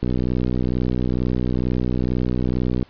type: click train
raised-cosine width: 3 ms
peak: -9 dBFS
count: 175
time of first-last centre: 0.03-2.827 s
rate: 62.2 Hz
effects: pink hiss -52 dBFS RMS until 2.89 s + resampled to 11025 Hz